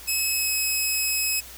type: tone with pitch glide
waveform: 10% pulse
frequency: 2575 to 2560 Hz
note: E7 to D#7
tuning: -41 to +49 cents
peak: -14 dBFS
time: 0.07-1.41 s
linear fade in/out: 20 ms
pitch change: -10 cents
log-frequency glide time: 0.31-0.52 s
effects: added 60 Hz sine -48 dBFS peak until 1.57 s + white hiss -43 dBFS RMS until 1.57 s